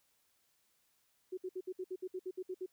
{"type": "tone bursts", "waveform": "sine", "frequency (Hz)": 370.2, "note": "F#4", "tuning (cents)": 1, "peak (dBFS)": -37, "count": 12, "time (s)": [1.32, 2.662], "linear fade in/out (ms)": 10, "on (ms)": 55, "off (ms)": 62, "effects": ["white hiss -75 dBFS RMS until 2.72 s"]}